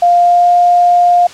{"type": "tone with pitch glide", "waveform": "sine", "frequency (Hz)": [700, 705.3], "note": ["F5", "F5"], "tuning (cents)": [4, 17], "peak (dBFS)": -5, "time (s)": [0.02, 1.27], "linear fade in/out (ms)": 5, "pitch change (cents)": 13, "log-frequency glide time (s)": [0.17, 0.5], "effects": ["white hiss -33 dBFS RMS until 1.33 s", "low-pass 6000 Hz 12 dB/octave"]}